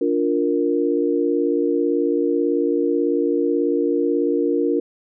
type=chord; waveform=sine; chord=Bb major; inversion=first; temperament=just; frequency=291.4 / 349.6 / 466.2 Hz; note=D4 / F4 / Bb4; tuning=-13 / +2 / 0 cents; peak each=-21 dBFS; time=0.01-4.8 s; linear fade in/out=5 ms; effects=none